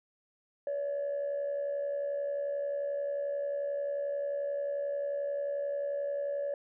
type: tone with amplitude modulation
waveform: sine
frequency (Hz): 569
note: C#5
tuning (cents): +45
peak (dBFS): -27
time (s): 0.67-6.54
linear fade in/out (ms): 2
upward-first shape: sine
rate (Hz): 71.3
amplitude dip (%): 55
effects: tanh soft clip ceiling -27 dBFS